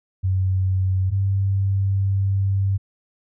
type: tone pair in turn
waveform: sine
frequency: 94.1 / 97.69 Hz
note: F#2 / G2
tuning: +30 / -5 cents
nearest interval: minor second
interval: 65 cents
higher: second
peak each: -17 dBFS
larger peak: neither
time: 0.23-1.11 / 1.11-2.78 s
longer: second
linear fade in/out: 20 ms
effects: none